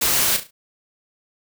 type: noise with echo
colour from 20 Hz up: white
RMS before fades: -19 dBFS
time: 0.01-0.37 s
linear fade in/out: 10 ms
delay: 35 ms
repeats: 4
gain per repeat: -9 dB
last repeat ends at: 0.51 s
effects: none